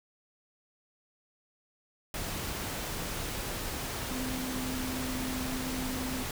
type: tone in noise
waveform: sine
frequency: 256.5 Hz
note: C4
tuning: 34 cents flat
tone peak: -35 dBFS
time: 4.11-6.23 s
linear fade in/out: 2 ms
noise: pink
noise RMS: -36 dBFS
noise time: 2.14-6.31 s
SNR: -2 dB
effects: none